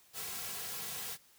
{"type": "noise with comb filter", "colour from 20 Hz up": "white", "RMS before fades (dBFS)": -41, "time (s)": [0.13, 1.18], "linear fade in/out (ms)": 50, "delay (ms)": 3.3, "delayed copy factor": -0.8, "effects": ["white hiss -64 dBFS RMS until 1.38 s"]}